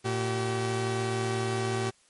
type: tone pair together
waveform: sawtooth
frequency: 113.91 / 382.7 Hz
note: A#2 / G4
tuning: -40 / -42 cents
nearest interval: octave + major sixth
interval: 2098 cents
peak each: -26 dBFS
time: 0.04-1.91 s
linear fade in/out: 20 ms
effects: white hiss -63 dBFS RMS until 2.09 s + MP3 48 kbps